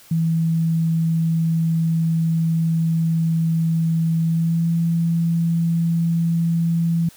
sine tone with pitch glide, 163.6 to 167.13 Hz, E3 to E3, -13 to +24 cents, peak -16 dBFS, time 0.11-7.09 s, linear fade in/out 5 ms, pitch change +37 cents, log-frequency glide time 4.22-4.69 s, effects white hiss -48 dBFS RMS until 7.16 s

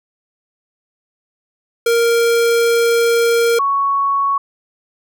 square / sine tone pair in turn, 466.2 / 1112 Hz, A#4 / C#6, 0 / +5 cents, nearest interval octave + minor third, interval 1505 cents, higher second, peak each -12 / -13 dBFS, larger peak first, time 1.86-3.59 / 3.59-4.38 s, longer first, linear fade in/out 5 ms, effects none

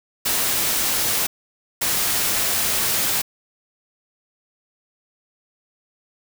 white noise bursts at uneven times, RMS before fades -21 dBFS, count 2, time 0.25-1.27 / 1.81-3.22 s, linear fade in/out 10 ms, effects none

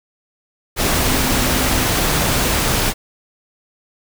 sine tone in noise, 256.2 Hz, C4, 36 cents flat, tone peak -24 dBFS, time 1.03-1.88 s, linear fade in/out 50 ms, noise pink, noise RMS -17 dBFS, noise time 0.76-2.94 s, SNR -10 dB, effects none

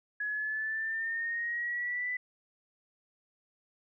sine exponential sweep, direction up, 1681 to 1998 Hz, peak -31 dBFS, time 0.2-2.17 s, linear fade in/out 5 ms, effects none

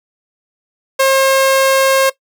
sawtooth tone, 536 Hz, C5, 42 cents sharp, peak -5 dBFS, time 0.99-2.1 s, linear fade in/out 10 ms, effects noise-tail reverb RT60 0.1 s tail -18 dB re dry

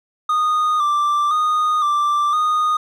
triangle tone with vibrato, 1205 Hz, D6, 44 cents sharp, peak -13 dBFS, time 0.29-2.77 s, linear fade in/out 5 ms, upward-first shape square, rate 0.98 Hz, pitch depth 41 cents each way, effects none

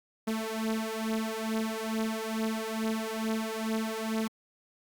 sawtooth beating tone pair, 220 / 222.3 Hz, A3 / A3, 0 / +18 cents, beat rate 2.3 Hz, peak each -29 dBFS, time 0.27-4.28 s, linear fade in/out 10 ms, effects Opus 48 kbps

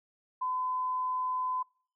sine tone, 1015 Hz, B5, 47 cents sharp, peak -29 dBFS, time 0.41-1.63 s, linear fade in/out 10 ms, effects noise-tail reverb RT60 0.5 s tail -26 dB re dry

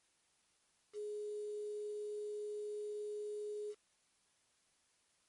sine tone with quantisation, 418.4 Hz, G#4, 13 cents sharp, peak -40 dBFS, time 0.93-3.75 s, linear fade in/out 50 ms, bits 10, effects white hiss -75 dBFS RMS until 5.28 s + MP3 48 kbps

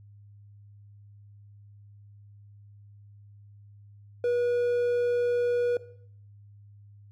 triangle tone, 483.9 Hz, B4, 35 cents flat, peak -21 dBFS, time 4.24-5.77 s, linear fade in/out 2 ms, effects noise-tail reverb RT60 0.6 s tail -17 dB re dry + added 102 Hz sine -49 dBFS peak until 7.11 s

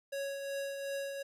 square tone with tremolo, 554.4 Hz, C#5, in tune, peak -35 dBFS, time 0.12-1.23 s, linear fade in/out 10 ms, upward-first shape triangle, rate 2.7 Hz, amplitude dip 45%, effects resampled to 32000 Hz + 11-bit

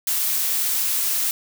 blue noise, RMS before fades -22 dBFS, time 0.07-1.31 s, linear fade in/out 2 ms, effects none

